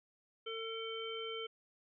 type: harmonic tone with a mistuned harmonic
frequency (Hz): 450.2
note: A4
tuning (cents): +40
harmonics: 1 / 3 / 5 / 7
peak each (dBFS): -42 / -48 / -50 / -44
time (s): 0.46-1.47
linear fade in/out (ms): 10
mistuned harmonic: 7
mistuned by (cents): -30
effects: none